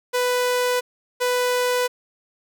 sawtooth tone pair in turn, 495.7 / 495.7 Hz, B4 / B4, +6 / +6 cents, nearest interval unison, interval 0 cents, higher neither, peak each -15 dBFS, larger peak neither, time 0.13-0.81 / 1.2-1.88 s, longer neither, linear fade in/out 20 ms, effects none

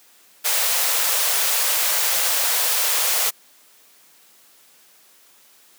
white high-pass noise, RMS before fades -20 dBFS, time 0.44-3.31 s, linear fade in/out 20 ms, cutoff 450 Hz, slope 96 dB/octave, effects white hiss -53 dBFS RMS until 5.78 s + high-pass 200 Hz 12 dB/octave

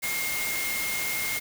sine tone in noise, 2133 Hz, C7, 33 cents sharp, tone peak -30 dBFS, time 0.02-1.4 s, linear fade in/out 20 ms, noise white, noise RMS -31 dBFS, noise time 0.02-1.4 s, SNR -2 dB, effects none

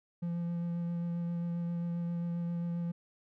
triangle tone with vibrato, 171.4 Hz, F3, 32 cents flat, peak -30 dBFS, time 0.22-2.92 s, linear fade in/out 10 ms, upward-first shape sine, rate 7.5 Hz, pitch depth 12 cents each way, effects none

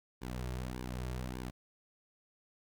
sawtooth tone with flanger, 62.5 Hz, B1, 21 cents sharp, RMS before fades -40 dBFS, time 0.21-1.51 s, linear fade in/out 20 ms, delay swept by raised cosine 1.5 to 4 ms, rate 1.7 Hz, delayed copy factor -0.75, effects 12-bit

